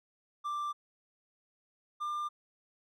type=tone pair in turn; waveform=triangle; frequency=1179 / 1196.8 Hz; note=D6 / D6; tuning=+6 / +32 cents; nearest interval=unison; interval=26 cents; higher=second; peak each=-31 / -31 dBFS; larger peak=neither; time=0.44-0.73 / 2-2.29 s; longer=neither; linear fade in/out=20 ms; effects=none